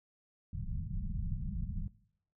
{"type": "low-pass noise", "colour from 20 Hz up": "pink", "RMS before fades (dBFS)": -37, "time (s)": [0.53, 1.88], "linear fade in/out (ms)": 5, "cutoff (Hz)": 210, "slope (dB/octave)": 96, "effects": ["noise-tail reverb RT60 0.7 s tail -19 dB re dry"]}